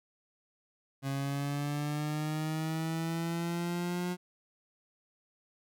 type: linear sweep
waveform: 30% pulse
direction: up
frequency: 136 to 179.7 Hz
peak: -29 dBFS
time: 1.02-4.17 s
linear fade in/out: 50 ms
effects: none